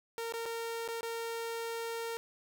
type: tone with dropouts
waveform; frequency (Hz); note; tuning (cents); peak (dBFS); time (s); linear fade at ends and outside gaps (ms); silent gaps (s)
sawtooth; 460; A#4; -23; -32; 0.18-2.17; 0; 0.323-0.338 / 0.456-0.461 / 0.878-0.886 / 1.009-1.03
effects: 12-bit